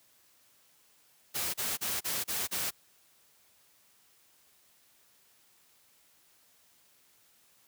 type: noise bursts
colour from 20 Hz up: white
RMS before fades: -33 dBFS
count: 6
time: 1.34-2.71 s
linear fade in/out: 20 ms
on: 200 ms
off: 34 ms
effects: white hiss -65 dBFS RMS until 7.67 s + high-pass 60 Hz 12 dB/octave